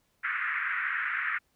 white band-pass noise, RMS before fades -31 dBFS, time 0.23-1.39 s, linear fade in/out 20 ms, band 1300 to 2100 Hz, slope 48 dB/octave, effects pink hiss -72 dBFS RMS until 1.55 s

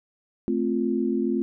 sine chord, F major, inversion first, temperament equal, 220 / 261.6 / 349.2 Hz, A3 / C4 / F4, 0 / 0 / 0 cents, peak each -26 dBFS, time 0.48-1.42 s, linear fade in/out 0 ms, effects none

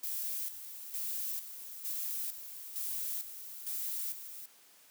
violet noise with tremolo, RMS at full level -37 dBFS, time 0.03-4.46 s, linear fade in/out 5 ms, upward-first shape square, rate 1.1 Hz, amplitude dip 65%, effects white hiss -61 dBFS RMS until 4.9 s + high-pass 200 Hz 12 dB/octave

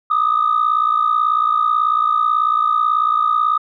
sine tone pair together, 1204.8 / 1263 Hz, D6 / D#6, +44 / +26 cents, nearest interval minor second, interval 82 cents, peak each -15 dBFS, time 0.1-3.58 s, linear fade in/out 10 ms, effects tanh soft clip ceiling -8 dBFS

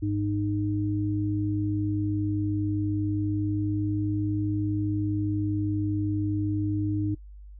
sine tone pair together, 102.4 / 307.5 Hz, G#2 / D#4, -24 / -20 cents, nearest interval octave + perfect fifth, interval 1904 cents, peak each -27 dBFS, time 0.02-7.15 s, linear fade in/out 10 ms, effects noise-tail reverb RT60 0.1 s tail -24 dB re dry + added 50 Hz sine -42 dBFS peak until 7.59 s

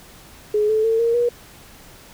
sine tone with pitch steps, 421.3 / 435.2 / 449.5 / 464.2 / 479.5 Hz, G#4 / A4 / A4 / A#4 / A#4, +25 / -19 / +37 / -7 / +49 cents, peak -15 dBFS, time 0.54-1.29 s, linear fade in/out 5 ms, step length 150 ms, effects pink hiss -45 dBFS RMS until 2.13 s

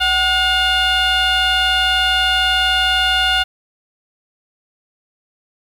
sine tone with frequency modulation, 2140 Hz, C7, 38 cents sharp, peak -10 dBFS, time 0-3.44 s, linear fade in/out 20 ms, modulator 693 Hz, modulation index 2.1, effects tanh soft clip ceiling -12 dBFS + 7-bit

